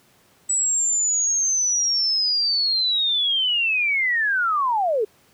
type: linear sweep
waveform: sine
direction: down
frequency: 7902 to 398.6 Hz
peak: -18 dBFS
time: 0.49-5.05 s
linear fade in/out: 10 ms
effects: pink hiss -57 dBFS RMS until 5.33 s + high-pass 100 Hz 12 dB/octave